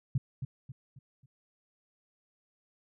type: tone with echo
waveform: sine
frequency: 131.6 Hz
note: C3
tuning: 10 cents sharp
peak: -24 dBFS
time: 0.15-0.18 s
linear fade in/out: 5 ms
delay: 270 ms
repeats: 4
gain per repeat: -8 dB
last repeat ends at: 1.26 s
effects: none